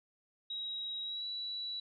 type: tone with pitch glide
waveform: sine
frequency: 3831 to 3932 Hz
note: A#7 to B7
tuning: +47 to -8 cents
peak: -37 dBFS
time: 0.5-1.8 s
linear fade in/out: 5 ms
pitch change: +45 cents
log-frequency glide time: 1.03-1.26 s
effects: none